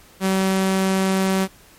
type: tone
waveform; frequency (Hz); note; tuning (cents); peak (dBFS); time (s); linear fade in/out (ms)
sawtooth; 190.8; G3; -47; -13; 0.2-1.48; 50
effects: pink hiss -49 dBFS RMS until 1.78 s + MP3 64 kbps